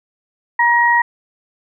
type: tone pair together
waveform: sine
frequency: 950 / 1893.4 Hz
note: A#5 / A#6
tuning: +33 / +26 cents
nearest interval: octave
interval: 1193 cents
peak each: -13 dBFS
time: 0.59-1.02 s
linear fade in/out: 5 ms
effects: none